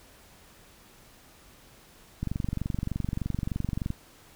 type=click train; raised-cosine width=5 ms; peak=-17 dBFS; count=40; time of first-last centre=2.23-3.904 s; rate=23.3 Hz; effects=pink hiss -55 dBFS RMS until 4.35 s